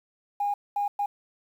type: tone bursts at uneven times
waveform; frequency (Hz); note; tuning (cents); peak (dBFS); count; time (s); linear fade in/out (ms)
sine; 815; G#5; -33; -23; 3; 0.4-0.54 / 0.76-0.88 / 0.99-1.06; 5
effects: tanh soft clip ceiling -19 dBFS + 9-bit